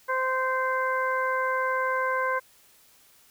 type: harmonic tone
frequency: 519 Hz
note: C5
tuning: 14 cents flat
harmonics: 1 / 2 / 3 / 4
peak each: -29 / -27 / -29 / -36 dBFS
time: 0.08-2.4 s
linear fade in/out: 20 ms
effects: white hiss -58 dBFS RMS until 3.3 s